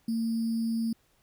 sine tone with sample-and-hold, 227.4 Hz, A#3, 43 cents flat, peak -26 dBFS, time 0.08-0.93 s, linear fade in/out 5 ms, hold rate 4900 Hz, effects pink hiss -68 dBFS RMS until 1.22 s

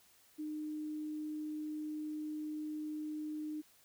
sine tone, 305.1 Hz, D#4, 34 cents flat, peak -38 dBFS, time 0.38-3.62 s, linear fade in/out 20 ms, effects white hiss -66 dBFS RMS until 3.84 s

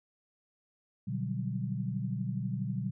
sine chord, G major seventh, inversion first, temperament just, 122.5 / 147 / 183.75 / 196 Hz, B2 / D3 / F#3 / G3, -14 / +2 / -12 / 0 cents, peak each -35 / -38 / -37 / -38 dBFS, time 1.07-2.91 s, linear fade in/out 10 ms, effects none

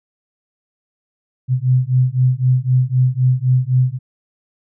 sine beating tone pair, 125.8 / 129.7 Hz, B2 / C3, +32 / -15 cents, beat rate 3.9 Hz, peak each -15 dBFS, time 1.48-3.99 s, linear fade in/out 50 ms, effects none

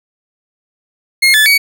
30% pulse tone with pitch steps, 2146 / 1736 / 2256 Hz, C7 / A6 / C#7, +43 / -24 / +30 cents, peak -4 dBFS, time 1.22-1.58 s, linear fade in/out 10 ms, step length 120 ms, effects none

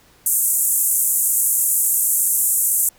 white band-pass noise, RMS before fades -18 dBFS, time 0.26-2.89 s, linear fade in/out 2 ms, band 7400 to 14000 Hz, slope 48 dB/octave, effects pink hiss -53 dBFS RMS until 2.98 s

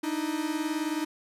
45% pulse beating tone pair, 300.1 / 319.1 Hz, D4 / D#4, +38 / +44 cents, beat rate 19 Hz, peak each -31 dBFS, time 0.03-1.05 s, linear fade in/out 10 ms, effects resampled to 32000 Hz + 11-bit

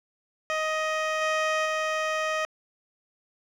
15% pulse tone with level steps, 626 Hz, D#5, 10 cents sharp, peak -19 / -17 / -19 dBFS, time 0.5-2.45 s, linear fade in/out 0 ms, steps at 1.21 / 1.65 s, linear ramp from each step 10 ms, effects low-pass 5000 Hz 12 dB/octave + 9-bit

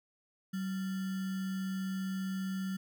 sine tone with sample-and-hold, 190 Hz, F#3, 46 cents sharp, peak -33 dBFS, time 0.53-2.77 s, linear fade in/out 10 ms, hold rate 1575 Hz, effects none

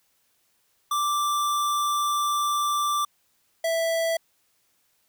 square tone pair in turn, 1174.7 / 659.3 Hz, D6 / E5, 0 / 0 cents, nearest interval minor seventh, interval 1000 cents, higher first, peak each -23 dBFS, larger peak neither, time 0.91-3.05 / 3.64-4.17 s, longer first, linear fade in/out 5 ms, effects white hiss -68 dBFS RMS until 5.08 s

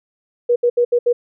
sine tone bursts at uneven times, 481.9 Hz, B4, 43 cents flat, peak -11 dBFS, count 5, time 0.49-0.56 / 0.63-0.7 / 0.77-0.85 / 0.92-0.99 / 1.06-1.13 s, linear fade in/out 10 ms, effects none

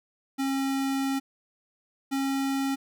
square tone pair in turn, 270.9 / 272 Hz, C#4 / C#4, -40 / -33 cents, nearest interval unison, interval 7 cents, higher second, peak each -26 dBFS, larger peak neither, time 0.38-1.2 / 2.11-2.76 s, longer first, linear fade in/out 20 ms, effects none

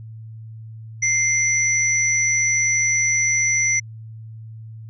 sine tone pair together, 2095 / 5926 Hz, C7 / F#8, +2 / +2 cents, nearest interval octave + tritone, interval 1800 cents, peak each -19 dBFS, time 1.02-3.8 s, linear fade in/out 10 ms, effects added 111 Hz sine -34 dBFS peak until 4.89 s

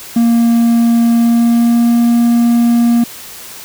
triangle tone with pitch glide, 233.1 to 235.9 Hz, A#3 to A#3, 0 to +21 cents, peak -5 dBFS, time 0.16-3.04 s, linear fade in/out 5 ms, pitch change +21 cents, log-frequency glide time 1.14-1.95 s, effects white hiss -31 dBFS RMS until 3.64 s

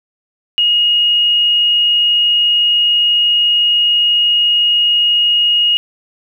sine tone, 2873 Hz, F7, 48 cents sharp, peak -9 dBFS, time 0.58-5.77 s, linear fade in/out 0 ms, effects 8-bit

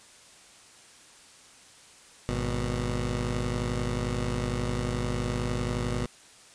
15% pulse tone pair together, 51.18 / 121.9 Hz, G#1 / B2, -25 / -22 cents, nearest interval octave + minor third, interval 1503 cents, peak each -24 dBFS, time 2.29-6.06 s, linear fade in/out 0 ms, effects white hiss -53 dBFS RMS until 6.54 s + resampled to 22050 Hz

